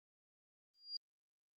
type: tone with exponential growth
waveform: sine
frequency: 4800 Hz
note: D8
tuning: 37 cents sharp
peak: -37 dBFS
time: 0.74-0.97 s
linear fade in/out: 5 ms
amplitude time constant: 48 ms
effects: Opus 32 kbps